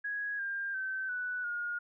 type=tone with pitch steps; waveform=sine; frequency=1661.2 / 1600 / 1541 / 1484.2 / 1429.5 Hz; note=G#6 / G6 / G6 / F#6 / F6; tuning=0 / +35 / -30 / +5 / +40 cents; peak=-33 dBFS; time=0.04-1.79 s; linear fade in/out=10 ms; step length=350 ms; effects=none